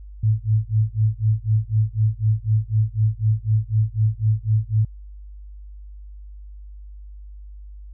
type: tone with tremolo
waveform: sine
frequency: 108.8 Hz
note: A2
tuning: 19 cents flat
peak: -13 dBFS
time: 0.23-4.85 s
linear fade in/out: 5 ms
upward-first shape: sine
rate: 4 Hz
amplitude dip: 100%
effects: added 50 Hz sine -36 dBFS peak until 7.93 s